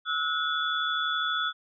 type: tone cluster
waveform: sine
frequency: 1303 / 1455 / 3435 Hz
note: E6 / F#6 / A7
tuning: -20 / -29 / -42 cents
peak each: -30 dBFS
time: 0.05-1.53 s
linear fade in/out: 50 ms
effects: none